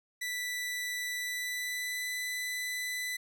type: tone with pitch glide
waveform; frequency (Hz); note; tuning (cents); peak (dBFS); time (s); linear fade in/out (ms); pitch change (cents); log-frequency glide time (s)
sawtooth; 1975.5 to 1995; B6 to B6; 0 to +17; -30; 0.21-3.17; 10; +17; 1.17-2.08
effects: none